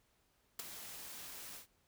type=noise with ADSR envelope; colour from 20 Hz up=white; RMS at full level=-39 dBFS; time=0.59-1.67 s; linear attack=5 ms; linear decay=13 ms; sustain=-10 dB; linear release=120 ms; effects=pink hiss -75 dBFS RMS until 1.87 s